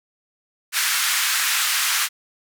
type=band-pass noise; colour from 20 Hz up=pink; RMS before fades=-21 dBFS; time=0.72-2.09 s; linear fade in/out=50 ms; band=1300 to 15000 Hz; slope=24 dB/octave; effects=none